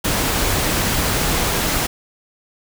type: noise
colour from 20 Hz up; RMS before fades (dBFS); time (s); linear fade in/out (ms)
pink; -19; 0.04-1.87; 10
effects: none